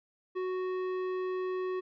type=tone with tanh clipping; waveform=triangle; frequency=370 Hz; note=F#4; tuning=in tune; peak=-33 dBFS; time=0.35-1.81 s; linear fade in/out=20 ms; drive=17 dB; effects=none